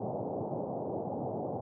white band-pass noise, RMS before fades -36 dBFS, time 0-1.61 s, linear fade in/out 10 ms, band 100 to 800 Hz, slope 48 dB/octave, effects none

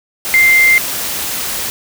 sine tone in noise, 2093 Hz, C7, in tune, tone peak -6 dBFS, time 0.34-0.78 s, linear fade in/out 0 ms, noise white, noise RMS -20 dBFS, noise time 0.25-1.7 s, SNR +11 dB, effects none

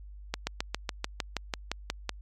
slowing click train, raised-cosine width 0.2 ms, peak -12 dBFS, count 12, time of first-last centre 0.34-2.093 s, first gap 130 ms, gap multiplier 1.04, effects added 50 Hz sine -43 dBFS peak until 2.21 s + MP3 64 kbps

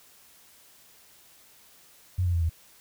sine tone with pitch steps, 91.4 / 87.93 / 84.59 / 81.38 Hz, F#2 / F2 / E2 / E2, -21 / +12 / +45 / -22 cents, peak -22 dBFS, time 2.18-2.496 s, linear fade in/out 10 ms, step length 79 ms, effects white hiss -56 dBFS RMS until 2.8 s

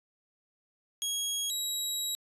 20% pulse tone pair in turn, 3300 / 3860 Hz, G#7 / B7, -12 / -40 cents, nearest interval minor third, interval 272 cents, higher second, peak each -25 dBFS, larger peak neither, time 1.02-1.5 / 1.5-2.15 s, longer second, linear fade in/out 0 ms, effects resampled to 32000 Hz

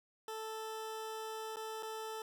20% pulse tone with dropouts, 440 Hz, A4, in tune, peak -36 dBFS, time 0.28-2.22 s, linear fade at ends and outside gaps 2 ms, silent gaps 1.56-1.568 / 1.826-1.83 s, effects none

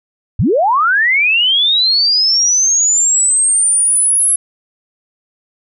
sine linear sweep, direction up, 65.41 to 10980 Hz, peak -9 dBFS, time 0.39-4.36 s, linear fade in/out 5 ms, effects none

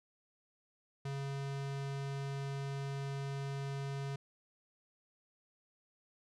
square tone, 138.4 Hz, C#3, 2 cents flat, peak -38 dBFS, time 1.05-4.16 s, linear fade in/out 5 ms, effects low-pass 7000 Hz 12 dB/octave

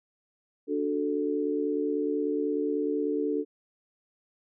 sine chord, D major, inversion none, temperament equal, 293.7 / 370 / 440 Hz, D4 / F#4 / A4, 0 / 0 / 0 cents, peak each -29 / -33 / -29 dBFS, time 0.67-3.45 s, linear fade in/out 50 ms, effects none

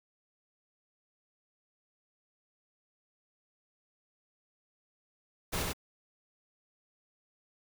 pink noise with echo, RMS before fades -33 dBFS, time 5.52-5.64 s, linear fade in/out 20 ms, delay 94 ms, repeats 1, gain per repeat -2 dB, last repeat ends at 5.734 s, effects none

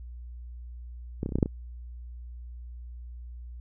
clicks, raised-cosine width 3 ms, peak -16 / -17 / -24 / -21 / -12 / -16 / -7 / -19 dBFS, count 8, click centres 1.231 / 1.261 / 1.291 / 1.322 / 1.356 / 1.386 / 1.428 / 1.459 s, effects added 60 Hz sine -39 dBFS peak until 3.6 s

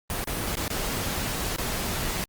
pink noise with dropouts, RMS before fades -29 dBFS, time 0.1-2.24 s, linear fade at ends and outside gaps 0 ms, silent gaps 0.241-0.273 / 0.554-0.57 / 0.679-0.703 / 1.562-1.584 s, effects Opus 32 kbps

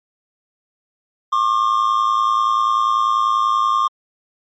triangle tone pair together, 1080 / 1190.3 Hz, C#6 / D6, -45 / +23 cents, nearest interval major second, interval 168 cents, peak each -15 dBFS, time 1.32-3.88 s, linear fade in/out 10 ms, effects MP3 32 kbps

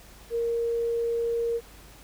sine tone, 466.2 Hz, A#4, in tune, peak -24 dBFS, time 0.3-1.61 s, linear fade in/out 50 ms, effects added 50 Hz sine -51 dBFS peak until 2.03 s + pink hiss -51 dBFS RMS until 2.03 s

